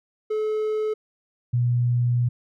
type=tone pair in turn; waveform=triangle / sine; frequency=430.6 / 121.46 Hz; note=A4 / B2; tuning=-37 / -28 cents; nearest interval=octave + minor seventh; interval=2191 cents; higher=first; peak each=-20 / -18 dBFS; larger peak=second; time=0.3-0.94 / 1.53-2.29 s; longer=second; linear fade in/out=10 ms; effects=none